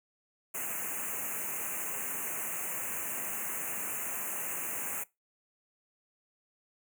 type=band-stop noise; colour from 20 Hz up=white; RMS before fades=-36 dBFS; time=0.54-5.04 s; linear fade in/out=10 ms; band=2800 to 6400 Hz; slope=96 dB/octave; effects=noise-tail reverb RT60 0.2 s tail -21 dB re dry + high-pass 150 Hz 12 dB/octave